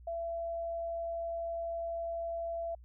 sine tone, 672 Hz, E5, 33 cents sharp, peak -34 dBFS, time 0.07-2.75 s, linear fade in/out 5 ms, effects added 60 Hz sine -51 dBFS peak until 2.84 s

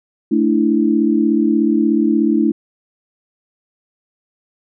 sine chord, A suspended fourth, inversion none, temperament just, 220 / 293.3 / 330 Hz, A3 / D4 / E4, 0 / -2 / +2 cents, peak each -16 dBFS, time 0.31-2.52 s, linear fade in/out 10 ms, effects none

